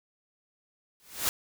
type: noise with exponential growth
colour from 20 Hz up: white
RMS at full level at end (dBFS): -24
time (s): 1-1.29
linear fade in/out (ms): 0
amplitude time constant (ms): 61
effects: none